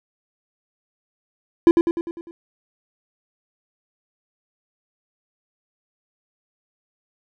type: tone with echo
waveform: triangle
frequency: 337.8 Hz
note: E4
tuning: 42 cents sharp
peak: -5 dBFS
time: 1.67-1.71 s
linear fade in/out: 0 ms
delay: 100 ms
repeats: 6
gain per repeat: -5 dB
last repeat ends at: 2.31 s
effects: none